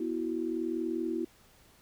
sine chord, B suspended fourth, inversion none, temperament equal with one note detuned, 245.1 / 329.6 / 370 Hz, B3 / E4 / F#4, -13 / 0 / 0 cents, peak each -37 / -32 / -36 dBFS, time 0-1.25 s, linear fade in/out 5 ms, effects pink hiss -61 dBFS RMS until 1.81 s

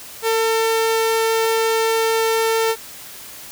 sawtooth tone, 449.6 Hz, A4, 37 cents sharp, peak -12 dBFS, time 0.22-2.76 s, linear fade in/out 50 ms, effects white hiss -37 dBFS RMS until 3.51 s

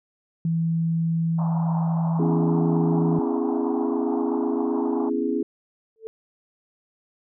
sine tone, 164.81 Hz, E3, in tune, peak -20 dBFS, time 0.45-3.19 s, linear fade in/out 2 ms
white band-pass noise, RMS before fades -35 dBFS, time 1.38-5.1 s, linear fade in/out 10 ms, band 660 to 1000 Hz, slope 48 dB/octave
sine chord, C# minor seventh, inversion third, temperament just, 249.5 / 277.2 / 332.6 / 415.8 Hz, B3 / C#4 / E4 / G#4, +18 / 0 / +16 / +2 cents, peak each -27 dBFS, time 2.19-5.43 s, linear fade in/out 5 ms
sine tone with exponential growth, 444.1 Hz, A4, 16 cents sharp, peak -27 dBFS, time 5.96-6.07 s, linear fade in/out 0 ms, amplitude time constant 22 ms
effects none

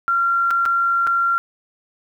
sine tone with dropouts, 1376 Hz, F6, 26 cents flat, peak -15 dBFS, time 0.08-1.38 s, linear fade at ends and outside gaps 0 ms, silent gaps 0.506-0.51 / 0.654-0.66 / 1.068-1.073 s, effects 9-bit

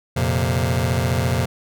sawtooth chord, F suspended fourth, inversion none, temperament just, 87.31 / 116.41 / 130.96 Hz, F2 / Bb2 / C3, 0 / -2 / +2 cents, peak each -18 dBFS, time 0.16-1.46 s, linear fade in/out 10 ms, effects none

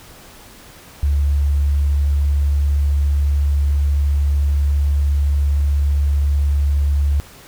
sine tone, 71.5 Hz, D2, 46 cents flat, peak -13 dBFS, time 1.03-7.2 s, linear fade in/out 0 ms, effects pink hiss -42 dBFS RMS until 7.47 s

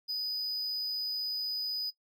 triangle tone, 4978 Hz, D#8, in tune, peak -30 dBFS, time 0.08-1.91 s, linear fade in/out 20 ms, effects noise-tail reverb RT60 0.1 s tail -21 dB re dry

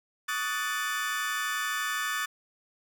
35% pulse chord, D# half-diminished seventh, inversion third, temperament equal with one note detuned, 1132.7 / 1244.5 / 1480 / 1760 Hz, C#6 / D#6 / F#6 / A6, +37 / 0 / 0 / 0 cents, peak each -35 / -34 / -34 / -30 dBFS, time 0.28-2.26 s, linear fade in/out 10 ms, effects none

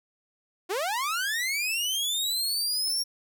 sawtooth linear sweep, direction up, 336 to 5588 Hz, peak -23 dBFS, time 0.69-3.04 s, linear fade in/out 20 ms, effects none

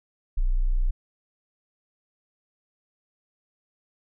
sine tone, 30.58 Hz, B0, 16 cents flat, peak -19 dBFS, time 0.37-0.91 s, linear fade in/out 10 ms, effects none

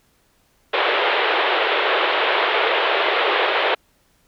pink band-pass noise, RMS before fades -19 dBFS, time 0.73-3.75 s, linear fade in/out 10 ms, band 390 to 3600 Hz, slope 48 dB/octave, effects pink hiss -61 dBFS RMS until 4.27 s

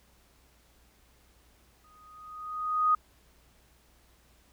sine tone with exponential growth, 1244.5 Hz, D#6, in tune, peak -19 dBFS, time 1.84-2.95 s, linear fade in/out 5 ms, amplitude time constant 240 ms, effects added 60 Hz sine -64 dBFS peak until 4.52 s + pink hiss -64 dBFS RMS until 4.52 s

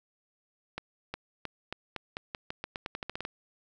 accelerating click train, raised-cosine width 0.3 ms, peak -19 dBFS, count 17, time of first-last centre 0.78-3.251 s, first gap 360 ms, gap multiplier 0.87, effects none

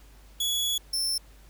sawtooth tone pair in turn, 3382 / 5354 Hz, G#7 / E8, +31 / +26 cents, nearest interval minor sixth, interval 795 cents, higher second, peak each -22 / -23 dBFS, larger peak first, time 0.4-0.78 / 0.93-1.18 s, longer first, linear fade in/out 5 ms, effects added 50 Hz sine -50 dBFS peak until 1.49 s + pink hiss -58 dBFS RMS until 1.49 s

